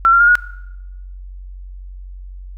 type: tone with pitch steps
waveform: sine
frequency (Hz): 1351 / 1382.6 / 1414.9 / 1448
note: E6 / F6 / F6 / F#6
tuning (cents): +42 / -18 / +22 / -38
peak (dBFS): -7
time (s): 0.05-0.354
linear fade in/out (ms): 0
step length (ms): 76
effects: noise-tail reverb RT60 0.9 s tail -21 dB re dry + added 46 Hz sine -30 dBFS peak until 2.57 s